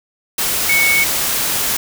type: tone in noise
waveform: sine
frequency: 2217 Hz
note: C#7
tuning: in tune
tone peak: -12 dBFS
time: 0.69-1.04 s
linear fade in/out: 5 ms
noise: white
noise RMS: -18 dBFS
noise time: 0.38-1.77 s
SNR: +3 dB
effects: none